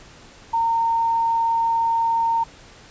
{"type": "tone", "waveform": "sine", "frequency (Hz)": 917, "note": "A#5", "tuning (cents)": -29, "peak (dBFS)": -17, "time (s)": [0.53, 2.44], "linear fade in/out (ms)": 10, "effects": ["pink hiss -46 dBFS RMS until 2.9 s", "resampled to 16000 Hz"]}